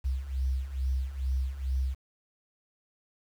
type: beating tone pair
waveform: sine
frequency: 64 / 66.3 Hz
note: C2 / C2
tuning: -38 / +23 cents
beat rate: 2.3 Hz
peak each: -33 / -29 dBFS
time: 0.04-1.95 s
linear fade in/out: 20 ms
effects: 9-bit